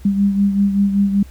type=beating tone pair; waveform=sine; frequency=198.8 / 204 Hz; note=G3 / G#3; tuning=+25 / -31 cents; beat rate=5.2 Hz; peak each=-13 / -21 dBFS; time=0.05-1.23 s; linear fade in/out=5 ms; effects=added 65 Hz sine -36 dBFS peak until 1.3 s + pink hiss -49 dBFS RMS until 1.3 s